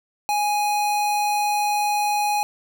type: tone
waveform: square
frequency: 830.6 Hz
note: G#5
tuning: in tune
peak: -20 dBFS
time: 0.29-2.43 s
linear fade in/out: 0 ms
effects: none